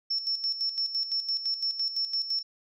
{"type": "tone with tremolo", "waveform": "sine", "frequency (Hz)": 5400, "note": "E8", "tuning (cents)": 41, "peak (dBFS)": -25, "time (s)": [0.1, 2.43], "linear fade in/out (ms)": 10, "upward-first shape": "square", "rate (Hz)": 5.9, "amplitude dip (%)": 65, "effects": []}